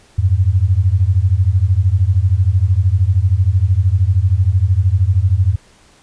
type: beating tone pair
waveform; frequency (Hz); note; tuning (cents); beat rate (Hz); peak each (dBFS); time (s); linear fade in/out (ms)
sine; 87.31 / 100.31; F2 / G2; 0 / +40; 13; -13; 0.18-5.56; 10
effects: pink hiss -49 dBFS RMS until 6.02 s + resampled to 22050 Hz